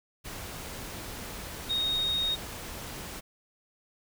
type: tone in noise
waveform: sine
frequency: 3729 Hz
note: A#7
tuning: in tune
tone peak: -26 dBFS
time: 1.69-2.36 s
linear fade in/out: 20 ms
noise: pink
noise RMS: -40 dBFS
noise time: 0.24-3.21 s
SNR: +11 dB
effects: none